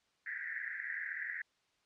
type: band-pass noise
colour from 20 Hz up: white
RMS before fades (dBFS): -41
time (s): 0.26-1.42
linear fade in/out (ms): 5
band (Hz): 1600 to 2000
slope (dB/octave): 96
effects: white hiss -75 dBFS RMS until 1.85 s + low-pass 5000 Hz 12 dB/octave